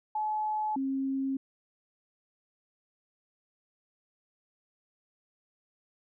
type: tone pair in turn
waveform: sine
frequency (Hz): 856 / 269.1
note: A5 / C4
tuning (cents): -48 / +49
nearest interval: octave + minor sixth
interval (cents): 2003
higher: first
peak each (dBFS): -28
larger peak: neither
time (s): 0.15-0.76 / 0.76-1.37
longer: neither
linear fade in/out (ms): 5
effects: none